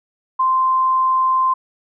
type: tone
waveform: sine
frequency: 1042 Hz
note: C6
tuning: 7 cents flat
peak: -13 dBFS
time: 0.39-1.54 s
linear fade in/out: 10 ms
effects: none